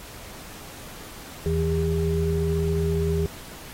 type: tone cluster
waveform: sine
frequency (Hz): 80.5 / 161.8 / 403.2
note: E2 / E3 / G4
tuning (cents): -41 / -32 / +49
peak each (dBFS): -25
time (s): 1.46-3.26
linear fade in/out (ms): 0
effects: pink hiss -42 dBFS RMS until 3.73 s + AAC 48 kbps